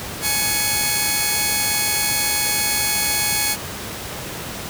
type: tone pair together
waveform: 5% pulse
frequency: 840.4 / 2216 Hz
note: G#5 / C#7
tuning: +20 / -1 cents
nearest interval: octave + perfect fourth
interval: 1679 cents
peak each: -10 dBFS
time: 0.21-3.57 s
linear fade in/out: 50 ms
effects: pink hiss -30 dBFS RMS until 4.69 s + high-pass 60 Hz 12 dB/octave